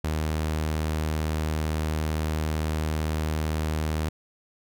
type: tone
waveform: sawtooth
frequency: 77.78 Hz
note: D#2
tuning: in tune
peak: -21 dBFS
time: 0.04-4.09 s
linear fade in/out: 5 ms
effects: none